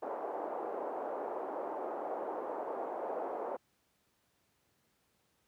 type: band-pass noise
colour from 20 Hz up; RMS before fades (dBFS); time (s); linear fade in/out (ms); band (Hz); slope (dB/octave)
white; -39; 0.02-3.57; 10; 360 to 830; 24
effects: pink hiss -75 dBFS RMS until 5.47 s + high-pass 80 Hz 12 dB/octave